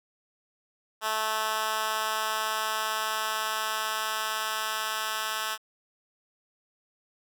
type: tone with high-pass filter sweep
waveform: 10% pulse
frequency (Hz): 217.9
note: A3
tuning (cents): -17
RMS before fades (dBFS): -30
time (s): 1.01-5.58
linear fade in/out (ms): 50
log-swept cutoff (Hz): 970 to 1500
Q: 0.99
effects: none